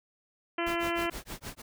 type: harmonic tone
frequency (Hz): 340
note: F4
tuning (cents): -46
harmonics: 1 / 2 / 3 / 4 / 5 / 6 / 7 / 8 / 9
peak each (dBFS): -32 / -35 / -37 / -38 / -39 / -40 / -40 / -41 / -42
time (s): 0.58-1.1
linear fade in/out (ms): 5
type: noise with tremolo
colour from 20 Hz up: pink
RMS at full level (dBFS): -39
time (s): 0.66-1.62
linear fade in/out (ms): 10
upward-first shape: sine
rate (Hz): 6.4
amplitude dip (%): 100
effects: none